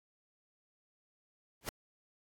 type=noise with exponential growth; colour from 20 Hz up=pink; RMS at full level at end=-33 dBFS; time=1.61-1.69 s; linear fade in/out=1 ms; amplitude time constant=16 ms; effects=AAC 64 kbps